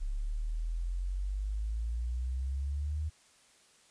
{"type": "exponential sweep", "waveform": "sine", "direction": "up", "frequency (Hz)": [34.36, 78.2], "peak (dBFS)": -31, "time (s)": [0, 3.1], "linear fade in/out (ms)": 20, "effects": ["white hiss -63 dBFS RMS until 3.9 s", "resampled to 22050 Hz"]}